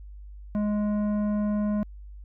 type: tone with tanh clipping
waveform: triangle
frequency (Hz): 208.6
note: G#3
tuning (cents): +8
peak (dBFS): -25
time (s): 0.55-1.83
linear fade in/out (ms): 0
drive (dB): 15
effects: added 50 Hz sine -40 dBFS peak until 2.24 s